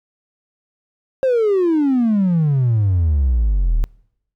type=exponential sweep; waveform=triangle; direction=down; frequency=540 to 36.15 Hz; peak=-10 dBFS; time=1.23-3.84 s; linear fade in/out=0 ms; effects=noise-tail reverb RT60 0.8 s tail -26 dB re dry + tanh soft clip ceiling -8 dBFS